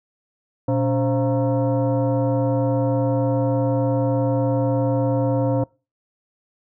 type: tone with frequency modulation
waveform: sine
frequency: 120.8 Hz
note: B2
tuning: 38 cents flat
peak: -17 dBFS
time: 0.68-5.64 s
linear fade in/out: 5 ms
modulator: 405 Hz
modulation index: 1.3
effects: noise-tail reverb RT60 0.3 s tail -24 dB re dry